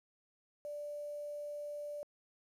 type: tone with quantisation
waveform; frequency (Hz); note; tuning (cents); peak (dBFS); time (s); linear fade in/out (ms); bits
sine; 587.3; D5; 0; -40; 0.65-2.03; 0; 10
effects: low-pass 12000 Hz 12 dB/octave